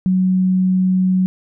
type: tone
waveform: sine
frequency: 185.7 Hz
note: F#3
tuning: 7 cents sharp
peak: -12 dBFS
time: 0.06-1.26 s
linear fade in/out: 0 ms
effects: none